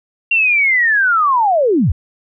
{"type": "linear sweep", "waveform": "sine", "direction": "down", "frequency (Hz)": [2769, 53.4], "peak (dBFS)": -10, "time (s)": [0.31, 1.92], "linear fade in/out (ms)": 5, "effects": []}